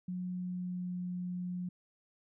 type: tone with pitch glide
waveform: sine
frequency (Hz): 181.2 to 179.43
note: F#3 to F3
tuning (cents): -36 to +47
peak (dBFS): -35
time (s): 0.08-1.69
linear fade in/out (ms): 5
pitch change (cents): -17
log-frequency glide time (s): 0.27-1.02
effects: none